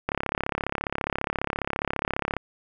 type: click train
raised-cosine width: 0.5 ms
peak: -10 dBFS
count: 80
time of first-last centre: 0.09-2.367 s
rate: 34.7 Hz
effects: none